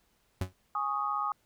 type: tone with exponential decay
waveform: 40% pulse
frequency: 92.5 Hz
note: F#2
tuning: in tune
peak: -26 dBFS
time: 0.41-0.53 s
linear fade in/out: 5 ms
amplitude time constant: 24 ms
type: chord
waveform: sine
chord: Ab suspended fourth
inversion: none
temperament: equal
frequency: 830.6 / 1108.7 / 1244.5 Hz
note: Ab5 / Db6 / Eb6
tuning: 0 / 0 / 0 cents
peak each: -35 / -35 / -31 dBFS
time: 0.75-1.32 s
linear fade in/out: 2 ms
effects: pink hiss -71 dBFS RMS until 1.45 s